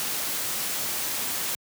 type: noise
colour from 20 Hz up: white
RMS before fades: -29 dBFS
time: 0-1.55 s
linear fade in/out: 0 ms
effects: high-pass 100 Hz 12 dB/octave